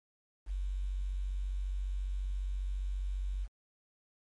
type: tone with quantisation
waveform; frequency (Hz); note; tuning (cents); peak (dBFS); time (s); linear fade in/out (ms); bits
sine; 47.33; F#1; +40; -32; 0.46-3.48; 50; 10
effects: MP3 48 kbps